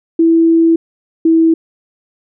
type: tone pair in turn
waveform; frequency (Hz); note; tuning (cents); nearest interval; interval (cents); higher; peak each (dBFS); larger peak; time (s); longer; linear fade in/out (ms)
sine; 329.6 / 326; E4 / E4; 0 / -19; unison; 19; first; -6; neither; 0.19-0.76 / 1.25-1.54; first; 5
effects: none